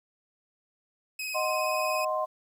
sawtooth tone with vibrato, 2530 Hz, D#7, 28 cents sharp, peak -29 dBFS, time 1.19-2.05 s, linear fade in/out 5 ms, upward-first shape square, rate 19 Hz, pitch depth 22 cents each way
sine chord, C diminished, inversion first, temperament equal, 622.3 / 740 / 1046.5 Hz, Eb5 / Gb5 / C6, 0 / 0 / 0 cents, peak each -29 / -34 / -30 dBFS, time 1.34-2.26 s, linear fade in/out 20 ms
effects 10-bit

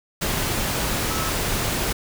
sine tone in noise, 1300 Hz, E6, 24 cents flat, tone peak -31 dBFS, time 1.1-1.3 s, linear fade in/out 10 ms, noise pink, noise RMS -24 dBFS, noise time 0.21-1.93 s, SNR -10 dB, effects none

